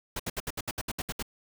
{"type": "noise bursts", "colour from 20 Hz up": "pink", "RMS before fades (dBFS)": -33, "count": 11, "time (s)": [0.16, 1.226], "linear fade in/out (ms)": 5, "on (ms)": 36, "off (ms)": 67, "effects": []}